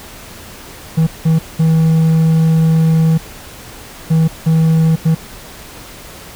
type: tone bursts at uneven times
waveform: triangle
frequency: 161.1 Hz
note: E3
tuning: 39 cents flat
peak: -6 dBFS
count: 6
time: 0.97-1.07 / 1.25-1.39 / 1.59-3.18 / 4.1-4.28 / 4.46-4.96 / 5.05-5.15 s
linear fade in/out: 10 ms
effects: pink hiss -34 dBFS RMS until 6.35 s